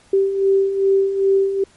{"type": "beating tone pair", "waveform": "sine", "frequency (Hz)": [388, 390.5], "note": ["G4", "G4"], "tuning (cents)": [-18, -7], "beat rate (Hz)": 2.5, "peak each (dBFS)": [-21, -14], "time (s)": [0.13, 1.64], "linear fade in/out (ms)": 5, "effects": ["pink hiss -52 dBFS RMS until 1.76 s", "MP3 48 kbps"]}